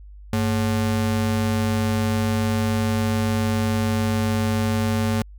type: ring-modulated tone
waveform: square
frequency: 161.6 Hz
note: E3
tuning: 34 cents flat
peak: -17 dBFS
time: 0.33-5.22 s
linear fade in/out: 0 ms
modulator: 63.5 Hz
effects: added 50 Hz sine -39 dBFS peak until 5.38 s